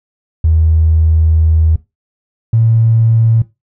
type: tone pair in turn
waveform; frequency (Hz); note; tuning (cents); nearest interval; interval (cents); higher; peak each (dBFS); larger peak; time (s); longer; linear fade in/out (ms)
triangle; 80 / 113.5; D#2 / A#2; +49 / -46; tritone; 605; second; -3; neither; 0.44-1.76 / 2.53-3.42; first; 5
effects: noise-tail reverb RT60 0.2 s tail -20 dB re dry + tanh soft clip ceiling -4 dBFS